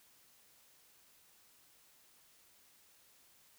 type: silence
effects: white hiss -66 dBFS RMS until 3.58 s